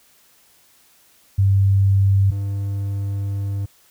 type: tone pair in turn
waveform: sine / triangle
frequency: 98 / 99.54 Hz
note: G2 / G2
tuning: 0 / +27 cents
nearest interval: unison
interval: 27 cents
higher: second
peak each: -12 / -19 dBFS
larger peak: first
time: 1.38-2.31 / 2.31-3.66 s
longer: second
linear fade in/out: 10 ms
effects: white hiss -55 dBFS RMS until 3.9 s